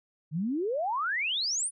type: exponential sweep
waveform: sine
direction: up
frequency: 143 to 10040 Hz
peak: -27 dBFS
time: 0.31-1.71 s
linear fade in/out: 50 ms
effects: none